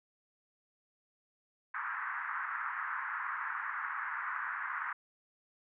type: band-pass noise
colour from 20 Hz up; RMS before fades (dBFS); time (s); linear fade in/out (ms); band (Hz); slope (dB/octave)
white; -38; 1.74-4.93; 5; 990 to 1800; 48
effects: none